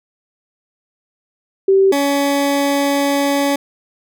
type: tone pair in turn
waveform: sine / 20% pulse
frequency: 387.3 / 281.7 Hz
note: G4 / C#4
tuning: -21 / +28 cents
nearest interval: tritone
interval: 551 cents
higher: first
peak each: -8 / -9 dBFS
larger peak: first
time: 1.68-1.92 / 1.92-3.56 s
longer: second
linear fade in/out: 5 ms
effects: none